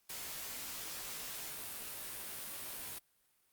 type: noise with comb filter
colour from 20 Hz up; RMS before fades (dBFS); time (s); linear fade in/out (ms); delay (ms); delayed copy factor
white; -44; 0.09-2.99; 10; 17; -0.75
effects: white hiss -74 dBFS RMS until 3.52 s + Opus 48 kbps